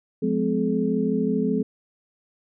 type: tone cluster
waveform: sine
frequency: 178.5 / 211.7 / 257.3 / 426.7 Hz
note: F3 / G#3 / C4 / G#4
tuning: +38 / +33 / -29 / +47 cents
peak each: -27 / -25 / -25 / -26 dBFS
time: 0.22-1.63 s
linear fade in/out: 10 ms
effects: none